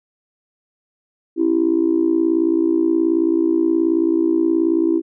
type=tone with amplitude modulation; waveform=sine; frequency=329.6 Hz; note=E4; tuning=in tune; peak=-9 dBFS; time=1.36-5.02 s; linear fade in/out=50 ms; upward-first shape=sine; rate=58.7 Hz; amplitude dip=90%; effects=tanh soft clip ceiling -6 dBFS